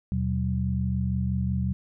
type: tone cluster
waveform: sine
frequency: 78.4 / 124.2 / 189.2 Hz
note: D#2 / B2 / F#3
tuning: +14 / +10 / +39 cents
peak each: -28 dBFS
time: 0.12-1.73 s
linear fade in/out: 0 ms
effects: none